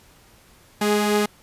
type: tone pair together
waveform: sawtooth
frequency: 209.6 / 414.9 Hz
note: G#3 / G#4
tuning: +16 / -2 cents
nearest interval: octave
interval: 1182 cents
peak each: -17 dBFS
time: 0.81-1.26 s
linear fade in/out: 5 ms
effects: pink hiss -53 dBFS RMS until 1.42 s + resampled to 32000 Hz